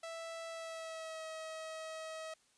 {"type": "tone with pitch glide", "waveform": "sawtooth", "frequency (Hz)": [659.3, 637.9], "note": ["E5", "D#5"], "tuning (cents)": [0, 43], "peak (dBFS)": -39, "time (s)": [0.03, 2.34], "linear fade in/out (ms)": 5, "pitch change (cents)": -57, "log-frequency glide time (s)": [0.49, 1.25], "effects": ["white hiss -71 dBFS RMS until 2.57 s", "resampled to 22050 Hz"]}